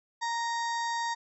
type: harmonic tone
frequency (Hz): 932.3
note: A#5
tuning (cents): 0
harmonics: 1 / 2 / 4 / 5 / 6 / 7 / 8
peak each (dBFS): -30 / -36 / -42 / -44 / -46 / -47 / -48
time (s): 0.21-1.15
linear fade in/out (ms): 20
effects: none